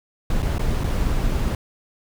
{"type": "noise with dropouts", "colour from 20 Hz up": "brown", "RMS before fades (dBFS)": -21, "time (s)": [0.3, 1.55], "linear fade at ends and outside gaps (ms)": 2, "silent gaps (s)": [[0.423, 0.427], [0.583, 0.593], [0.837, 0.841]], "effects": []}